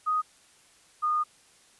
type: tone pair in turn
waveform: sine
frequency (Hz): 1247 / 1225.6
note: D#6 / D#6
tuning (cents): +3 / -27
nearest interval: unison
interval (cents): 30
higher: first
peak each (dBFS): -23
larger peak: neither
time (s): 0.06-0.22 / 1.02-1.24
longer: second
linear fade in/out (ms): 20
effects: white hiss -59 dBFS RMS until 1.79 s + resampled to 24000 Hz